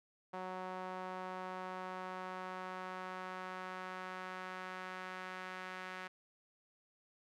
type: tone with band-pass filter sweep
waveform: sawtooth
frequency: 185 Hz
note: F#3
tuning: in tune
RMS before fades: -45 dBFS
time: 0.33-6.08 s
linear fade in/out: 10 ms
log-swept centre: 880 to 1700 Hz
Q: 1.4
effects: none